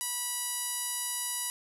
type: tone with low-pass filter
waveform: 5% pulse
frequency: 975 Hz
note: B5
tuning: 23 cents flat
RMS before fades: -34 dBFS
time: 0.01-1.5 s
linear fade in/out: 0 ms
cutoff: 11000 Hz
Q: 4.6
effects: none